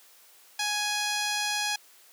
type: tone with low-pass filter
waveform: 10% pulse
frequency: 833 Hz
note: G#5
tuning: 5 cents sharp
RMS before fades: -29 dBFS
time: 0.59-1.76 s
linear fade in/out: 5 ms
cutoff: 8500 Hz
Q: 3.9
effects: white hiss -56 dBFS RMS until 2.12 s + high-pass 400 Hz 12 dB/octave